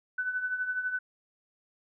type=tone with tremolo; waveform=sine; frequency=1500 Hz; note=F#6; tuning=23 cents sharp; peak=-26 dBFS; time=0.18-0.99 s; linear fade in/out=5 ms; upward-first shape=triangle; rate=12 Hz; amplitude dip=70%; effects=none